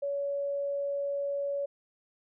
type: tone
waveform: sine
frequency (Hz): 564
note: C#5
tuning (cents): +30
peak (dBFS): -29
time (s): 0.02-1.66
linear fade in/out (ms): 10
effects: none